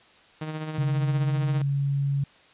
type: tone with tremolo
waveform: sawtooth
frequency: 155.56 Hz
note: D#3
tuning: in tune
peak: -25 dBFS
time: 0.41-1.62 s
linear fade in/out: 5 ms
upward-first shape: sine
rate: 15 Hz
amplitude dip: 45%
type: tone with pitch glide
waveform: sine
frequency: 138.59 to 139.72 Hz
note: C#3 to C#3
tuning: 0 to +14 cents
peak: -22 dBFS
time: 0.78-2.24 s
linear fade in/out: 5 ms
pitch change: +14 cents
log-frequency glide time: 1.57-1.67 s
effects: white hiss -55 dBFS RMS until 2.53 s + resampled to 8000 Hz